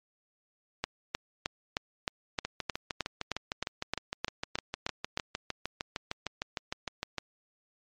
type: two click trains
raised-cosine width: 0.2 ms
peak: -15 / -12 dBFS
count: 32 / 15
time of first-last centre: 2.45-7.183 / 0.84-5.174 s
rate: 6.55 / 3.23 Hz
effects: low-pass 7000 Hz 12 dB/octave + MP3 64 kbps